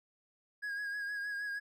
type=tone with vibrato; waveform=triangle; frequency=1649 Hz; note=G#6; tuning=13 cents flat; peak=-34 dBFS; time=0.62-1.6 s; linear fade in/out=20 ms; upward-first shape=sine; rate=6.4 Hz; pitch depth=34 cents each way; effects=none